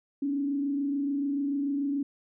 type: tone with frequency modulation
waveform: sine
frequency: 281.3 Hz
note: C#4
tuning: 26 cents sharp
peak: -26 dBFS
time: 0.22-2.03 s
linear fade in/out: 5 ms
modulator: 26.9 Hz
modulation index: 0.46
effects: none